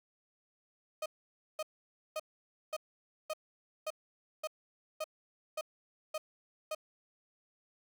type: tone bursts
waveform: 35% pulse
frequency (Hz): 622.3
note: D#5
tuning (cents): 0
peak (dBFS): -33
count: 11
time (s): 1.02-6.749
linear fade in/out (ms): 5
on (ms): 39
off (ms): 530
effects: none